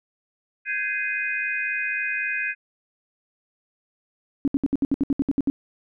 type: chord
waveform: sine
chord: Ab major seventh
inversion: third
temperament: just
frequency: 1557.4 / 1661.2 / 2077 / 2492 Hz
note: G6 / Ab6 / C7 / Eb7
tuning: -12 / 0 / -13 / +2 cents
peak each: -31 / -29 / -32 / -27 dBFS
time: 0.65-2.55 s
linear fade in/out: 50 ms
type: tone bursts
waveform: sine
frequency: 277.2 Hz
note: C#4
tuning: in tune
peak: -17 dBFS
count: 12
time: 4.45-5.5 s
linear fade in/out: 0 ms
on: 27 ms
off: 66 ms
effects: none